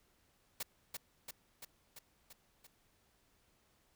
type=noise with echo; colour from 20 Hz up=white; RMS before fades=-40 dBFS; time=0.6-0.63 s; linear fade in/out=5 ms; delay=340 ms; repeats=6; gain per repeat=-3 dB; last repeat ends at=2.67 s; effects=pink hiss -73 dBFS RMS until 3.95 s